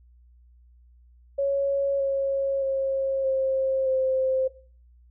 sine tone with pitch steps, 555 / 547 / 539.2 / 531.5 / 523.9 Hz, C#5 / C#5 / C#5 / C5 / C5, +2 / -23 / -48 / +27 / +2 cents, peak -21 dBFS, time 1.38-4.48 s, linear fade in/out 10 ms, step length 620 ms, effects noise-tail reverb RT60 0.4 s tail -17 dB re dry + added 60 Hz sine -52 dBFS peak until 5.1 s

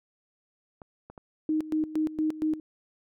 clicks, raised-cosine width 1 ms, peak -30 dBFS, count 3, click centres 0.818 / 1.1 / 1.178 s
sine tone with tremolo, 311.1 Hz, D#4, in tune, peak -23 dBFS, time 1.49-2.6 s, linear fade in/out 2 ms, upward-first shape square, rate 4.3 Hz, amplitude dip 80%
effects none

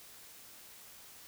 silence, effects white hiss -54 dBFS RMS until 1.27 s

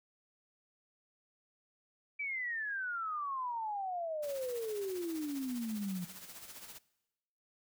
sine exponential sweep, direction down, 2331 to 174.61 Hz, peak -35 dBFS, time 2.19-6.05 s, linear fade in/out 10 ms
white noise with tremolo, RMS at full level -48 dBFS, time 4.22-6.79 s, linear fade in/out 20 ms, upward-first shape sine, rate 15 Hz, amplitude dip 55%
effects noise-tail reverb RT60 1.0 s tail -21 dB re dry

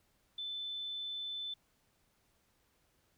sine tone, 3520 Hz, A7, in tune, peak -38 dBFS, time 0.38-1.54 s, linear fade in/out 5 ms, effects pink hiss -74 dBFS RMS until 3.17 s

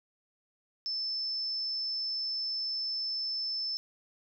sine tone, 5274 Hz, E8, in tune, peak -31 dBFS, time 0.86-3.77 s, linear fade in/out 0 ms, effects none

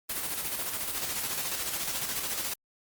white noise with tremolo, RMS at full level -31 dBFS, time 0.09-2.54 s, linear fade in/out 10 ms, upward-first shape square, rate 14 Hz, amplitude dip 40%, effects Opus 24 kbps

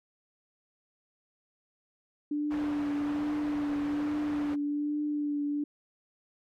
sine tone with vibrato, 293.7 Hz, D4, in tune, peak -28 dBFS, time 2.31-5.64 s, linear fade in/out 5 ms, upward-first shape triangle, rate 1.2 Hz, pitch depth 26 cents each way
white low-pass noise, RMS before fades -43 dBFS, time 2.5-4.56 s, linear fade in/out 20 ms, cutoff 1200 Hz, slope 12 dB/octave
effects none

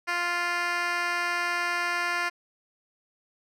10% pulse tone with band-pass filter, 349.2 Hz, F4, in tune, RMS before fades -28 dBFS, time 0.07-2.3 s, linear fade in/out 20 ms, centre 2100 Hz, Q 0.81, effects none

